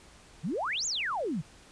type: exponential two-way sweep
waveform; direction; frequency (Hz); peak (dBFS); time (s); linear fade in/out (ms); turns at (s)
sine; up then down; 136.4 to 7440 to 136.4; -29; 0.43-1.42; 20; 0.86
effects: pink hiss -55 dBFS RMS until 1.71 s + resampled to 22050 Hz